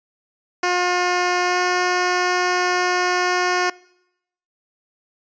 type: tone with pitch glide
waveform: 10% pulse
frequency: 357.9 to 360.2 Hz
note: F4 to F#4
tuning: +42 to -46 cents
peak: -9 dBFS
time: 0.63-3.7 s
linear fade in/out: 5 ms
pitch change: +12 cents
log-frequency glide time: 1.45-1.59 s
effects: noise-tail reverb RT60 0.8 s tail -23 dB re dry + resampled to 16000 Hz